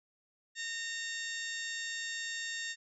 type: harmonic tone with a mistuned harmonic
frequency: 918 Hz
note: A#5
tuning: 27 cents flat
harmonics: 2 / 3 / 4 / 5 / 6 / 7 / 8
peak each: -39 / -47 / -43 / -50 / -48 / -51 / -45 dBFS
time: 0.55-2.76 s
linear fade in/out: 50 ms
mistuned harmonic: 5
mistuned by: -17 cents
effects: none